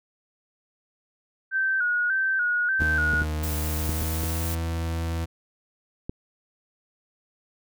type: tone with vibrato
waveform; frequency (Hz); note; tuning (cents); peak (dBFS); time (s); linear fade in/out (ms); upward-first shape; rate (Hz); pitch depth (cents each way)
sine; 1500; F#6; +23; -21; 1.51-3.25; 50; square; 1.7; 60
type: tone with pitch glide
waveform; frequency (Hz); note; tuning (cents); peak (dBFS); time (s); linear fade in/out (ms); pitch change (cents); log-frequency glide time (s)
40% pulse; 77.2 to 82.74; D#2 to E2; -13 to +7; -25; 2.79-5.26; 20; +120; 3.68-4.61
type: clicks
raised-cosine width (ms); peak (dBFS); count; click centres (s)
3; -18; 7; 2.82 / 3.136 / 3.219 / 3.893 / 4.022 / 4.236 / 6.095
type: noise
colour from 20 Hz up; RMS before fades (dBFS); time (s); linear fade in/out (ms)
blue; -34; 3.43-4.55; 5
effects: none